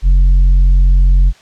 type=tone with tanh clipping; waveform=sine; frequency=45.01 Hz; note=F#1; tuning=47 cents flat; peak=-6 dBFS; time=0.02-1.33 s; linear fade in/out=50 ms; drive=4 dB; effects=white hiss -44 dBFS RMS until 1.41 s + low-pass 5000 Hz 12 dB/octave